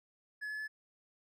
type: tone with pitch steps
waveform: triangle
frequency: 1704 / 1714.9 / 1725.8 Hz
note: G#6 / A6 / A6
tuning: +44 / -45 / -34 cents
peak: -36 dBFS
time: 0.41-0.68 s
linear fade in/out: 20 ms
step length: 90 ms
effects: none